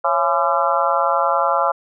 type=harmonic tone with a mistuned harmonic; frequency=169.4 Hz; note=E3; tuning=48 cents sharp; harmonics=3 / 4 / 5 / 6 / 7 / 8; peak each=-22 / -22 / -22 / -22 / -22 / -22 dBFS; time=0.04-1.72 s; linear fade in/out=10 ms; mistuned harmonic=3; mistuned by=+130 cents; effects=none